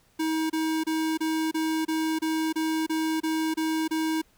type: tone bursts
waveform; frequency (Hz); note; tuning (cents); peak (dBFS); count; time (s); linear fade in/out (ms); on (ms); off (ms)
square; 318; D#4; +38; -25; 12; 0.19-4.218; 10; 310; 28
effects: pink hiss -63 dBFS RMS until 4.37 s